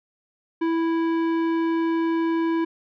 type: tone with tanh clipping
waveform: sine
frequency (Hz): 329.6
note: E4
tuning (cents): 0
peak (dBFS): -22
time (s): 0.61-2.65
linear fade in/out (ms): 10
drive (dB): 14
effects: none